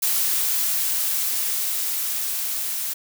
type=noise with level ramp; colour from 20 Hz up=blue; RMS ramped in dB=-21 to -27 dBFS; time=0.02-2.94 s; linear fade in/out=10 ms; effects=none